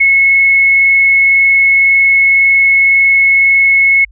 sine tone with frequency modulation, 2188 Hz, C#7, 23 cents flat, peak -5 dBFS, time 0-4.05 s, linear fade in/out 10 ms, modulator 21.9 Hz, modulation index 0.42, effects added 50 Hz sine -37 dBFS peak until 4.11 s

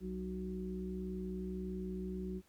harmonic tone with a mistuned harmonic, 61.74 Hz, B1, in tune, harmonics 1 / 3 / 5 / 6, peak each -46 / -40 / -52 / -44 dBFS, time 0-2.42 s, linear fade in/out 50 ms, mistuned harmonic 3, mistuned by +15 cents, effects pink hiss -70 dBFS RMS until 2.48 s

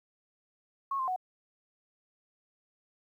sine tone with pitch steps, 1095 / 1047 / 740 Hz, C#6 / C6 / F#5, -22 / +1 / 0 cents, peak -29 dBFS, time 0.91-1.162 s, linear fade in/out 5 ms, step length 84 ms, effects 11-bit

